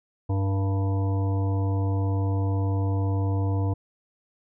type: harmonic tone with a mistuned harmonic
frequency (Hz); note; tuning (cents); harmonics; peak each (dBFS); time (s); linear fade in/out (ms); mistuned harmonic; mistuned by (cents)
98; G2; 0; 1 / 3 / 5 / 7 / 9 / 10; -22 / -32 / -36 / -39 / -41 / -42; 0.29-3.74; 10; 5; -42
effects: none